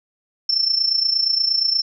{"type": "tone with amplitude modulation", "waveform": "sine", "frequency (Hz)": 5360, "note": "E8", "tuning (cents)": 28, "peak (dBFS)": -13, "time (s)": [0.49, 1.82], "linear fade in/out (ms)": 5, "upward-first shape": "sine", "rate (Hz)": 28.5, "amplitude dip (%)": 70, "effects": []}